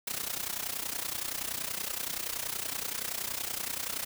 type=noise with amplitude modulation; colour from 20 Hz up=white; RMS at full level=-32 dBFS; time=0.07-4.05 s; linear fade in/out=5 ms; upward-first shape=sine; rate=30.6 Hz; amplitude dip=80%; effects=none